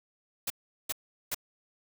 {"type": "noise bursts", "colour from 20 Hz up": "white", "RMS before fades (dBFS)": -32, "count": 3, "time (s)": [0.47, 1.346], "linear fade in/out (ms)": 5, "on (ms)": 32, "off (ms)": 390, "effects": []}